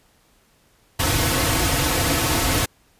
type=noise with comb filter; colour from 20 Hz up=pink; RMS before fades=-20 dBFS; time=0.99-2.66 s; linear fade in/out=10 ms; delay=5 ms; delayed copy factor=-0.8; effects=pink hiss -59 dBFS RMS until 2.99 s + resampled to 32000 Hz